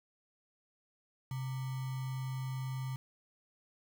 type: tone with sample-and-hold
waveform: sine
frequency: 130.81 Hz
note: C3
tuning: in tune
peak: -35 dBFS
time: 1.31-2.96 s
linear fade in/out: 2 ms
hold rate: 1050 Hz
effects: none